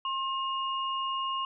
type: tone pair together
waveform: sine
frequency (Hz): 1067.5 / 2850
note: C6 / F7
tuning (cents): +34 / +34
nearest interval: octave + perfect fourth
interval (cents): 1700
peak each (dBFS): -30 / -35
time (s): 0.05-1.45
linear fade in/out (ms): 2
effects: none